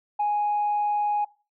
sine tone, 830.6 Hz, G#5, in tune, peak -20 dBFS, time 0.19-1.25 s, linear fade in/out 10 ms, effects noise-tail reverb RT60 0.3 s tail -19 dB re dry + tanh soft clip ceiling -18 dBFS

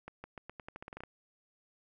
accelerating click train, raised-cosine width 0.5 ms, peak -29 dBFS, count 13, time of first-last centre 0.08-1.036 s, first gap 160 ms, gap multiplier 0.86, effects none

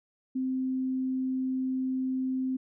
sine tone, 260 Hz, C4, 11 cents flat, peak -27 dBFS, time 0.35-2.57 s, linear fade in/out 10 ms, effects none

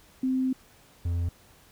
sine / triangle tone pair in turn, 259.7 / 86.02 Hz, C4 / F2, -13 / -26 cents, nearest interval octave + perfect fifth, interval 1913 cents, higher first, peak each -23 dBFS, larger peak neither, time 0.23-0.53 / 1.05-1.29 s, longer first, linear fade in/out 5 ms, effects pink hiss -57 dBFS RMS until 1.71 s

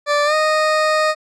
20% pulse tone with pitch glide, 585 to 619.4 Hz, D5 to D#5, -7 to -8 cents, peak -9 dBFS, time 0.06-1.15 s, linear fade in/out 50 ms, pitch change +99 cents, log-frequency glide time 0.25-0.34 s, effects low-pass 6000 Hz 12 dB/octave

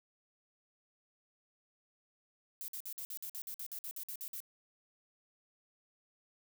violet noise bursts, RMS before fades -43 dBFS, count 15, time 2.61-4.403 s, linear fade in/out 0 ms, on 71 ms, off 52 ms, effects none

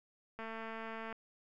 click train, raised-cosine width 0.5 ms, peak -30 dBFS, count 166, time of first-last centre 0.39-1.127 s, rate 224 Hz, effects none

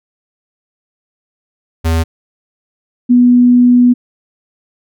square / sine tone pair in turn, 81.9 / 245.4 Hz, E2 / B3, -11 / -11 cents, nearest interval octave + perfect fifth, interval 1900 cents, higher second, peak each -11 / -4 dBFS, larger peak second, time 1.84-2.04 / 3.09-3.94 s, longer second, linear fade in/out 20 ms, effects none

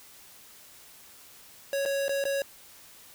square tone with dropouts, 554 Hz, C#5, 1 cent flat, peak -27 dBFS, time 1.73-2.42 s, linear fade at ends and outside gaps 1 ms, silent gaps 1.853-1.859 / 2.082-2.093 / 2.24-2.253 s, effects white hiss -52 dBFS RMS until 3.14 s

